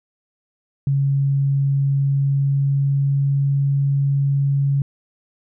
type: tone with pitch glide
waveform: sine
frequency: 138.59 to 139.39 Hz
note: C#3 to C#3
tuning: 0 to +10 cents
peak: -15 dBFS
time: 0.87-4.82 s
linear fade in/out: 2 ms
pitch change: +10 cents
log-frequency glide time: 1.9-3.51 s
effects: none